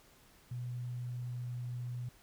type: tone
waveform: sine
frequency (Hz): 122.7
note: B2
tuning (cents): -11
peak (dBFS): -37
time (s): 0.51-2.09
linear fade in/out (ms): 5
effects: pink hiss -63 dBFS RMS until 2.22 s